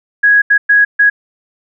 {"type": "tone bursts at uneven times", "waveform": "sine", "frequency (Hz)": 1661.2, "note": "G#6", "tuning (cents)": 0, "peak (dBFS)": -5, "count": 4, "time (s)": [[0.23, 0.42], [0.5, 0.58], [0.69, 0.85], [0.99, 1.1]], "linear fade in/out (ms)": 10, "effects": []}